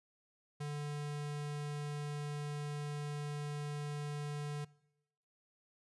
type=tone; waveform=square; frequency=146.83 Hz; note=D3; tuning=in tune; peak=-39 dBFS; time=0.6-4.65 s; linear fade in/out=10 ms; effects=noise-tail reverb RT60 0.9 s tail -23 dB re dry + resampled to 24000 Hz